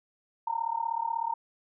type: tone with amplitude modulation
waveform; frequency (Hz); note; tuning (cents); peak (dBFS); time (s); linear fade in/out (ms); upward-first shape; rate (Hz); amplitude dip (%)
sine; 918; A#5; -27; -24; 0.47-1.34; 5; sine; 36.3; 90
effects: none